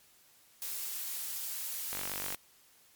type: noise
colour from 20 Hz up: blue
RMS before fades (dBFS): -38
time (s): 0.62-2.35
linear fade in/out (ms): 0
type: click train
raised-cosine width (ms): 0.3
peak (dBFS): -22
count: 21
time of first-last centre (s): 1.93-2.346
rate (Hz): 48.1
effects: white hiss -63 dBFS RMS until 2.95 s + MP3 96 kbps